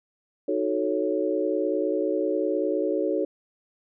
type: chord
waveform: sine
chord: D# half-diminished seventh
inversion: none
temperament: equal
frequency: 311.1 / 370 / 440 / 554.4 Hz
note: D#4 / F#4 / A4 / C#5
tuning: 0 / 0 / 0 / 0 cents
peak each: -28 dBFS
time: 0.48-3.25 s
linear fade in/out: 5 ms
effects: none